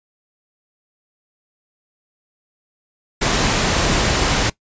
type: noise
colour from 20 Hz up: pink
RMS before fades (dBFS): -17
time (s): 3.21-4.5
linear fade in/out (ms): 10
effects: noise-tail reverb RT60 0.1 s tail -20 dB re dry + resampled to 16000 Hz